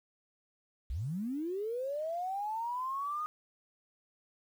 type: linear sweep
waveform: sine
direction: up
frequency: 51.6 to 1244.5 Hz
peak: -33 dBFS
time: 0.9-3.26 s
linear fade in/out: 0 ms
effects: 10-bit